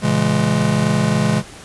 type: chord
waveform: square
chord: A# half-diminished seventh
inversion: none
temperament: just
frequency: 116.54 / 139.85 / 167.82 / 209.8 Hz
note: A#2 / C#3 / E3 / G#3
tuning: 0 / +16 / +31 / +18 cents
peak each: -23 / -21 / -21 / -19 dBFS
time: 0.01-1.43 s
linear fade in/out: 50 ms
effects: pink hiss -38 dBFS RMS until 1.64 s + resampled to 24000 Hz